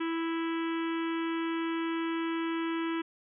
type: harmonic tone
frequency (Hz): 329.6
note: E4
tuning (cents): 0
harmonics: 1 / 3 / 4 / 5 / 6 / 7 / 8 / 9 / 10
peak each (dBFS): -30 / -40 / -42 / -44 / -46 / -47 / -48 / -49 / -50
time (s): 0-3.02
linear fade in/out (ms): 10
effects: none